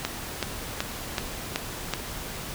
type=click train; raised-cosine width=0.2 ms; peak=-8 dBFS; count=6; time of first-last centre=0.05-1.937 s; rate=2.65 Hz; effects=pink hiss -36 dBFS RMS until 2.54 s